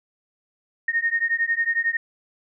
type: beating tone pair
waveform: sine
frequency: 1843 / 1854 Hz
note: A#6 / A#6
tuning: -20 / -10 cents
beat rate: 11 Hz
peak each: -23 dBFS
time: 0.88-1.97 s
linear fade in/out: 5 ms
effects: none